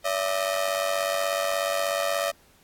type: ring-modulated tone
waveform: sawtooth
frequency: 620 Hz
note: D#5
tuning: 6 cents flat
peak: -17 dBFS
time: 0.04-2.32 s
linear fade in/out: 20 ms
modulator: 48.3 Hz
effects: pink hiss -59 dBFS RMS until 2.63 s + AAC 64 kbps